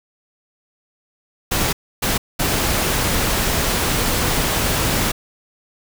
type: noise bursts at uneven times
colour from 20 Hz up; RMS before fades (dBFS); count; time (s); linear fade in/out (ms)
pink; -19; 3; 1.51-1.73 / 2.02-2.18 / 2.39-5.12; 10
effects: none